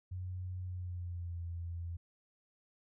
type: tone with pitch glide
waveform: sine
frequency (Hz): 91.4 to 85.28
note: F#2 to F2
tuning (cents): -21 to -41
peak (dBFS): -38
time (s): 0.11-1.97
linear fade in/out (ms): 10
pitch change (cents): -120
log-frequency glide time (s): 0.64-1.42
effects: none